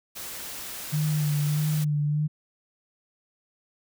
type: noise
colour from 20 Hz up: white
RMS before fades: -37 dBFS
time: 0.15-1.85 s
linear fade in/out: 20 ms
type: tone with vibrato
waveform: sine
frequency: 150 Hz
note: D3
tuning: 37 cents sharp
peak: -22 dBFS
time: 0.92-2.28 s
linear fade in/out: 20 ms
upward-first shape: sine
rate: 1.6 Hz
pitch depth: 34 cents each way
effects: none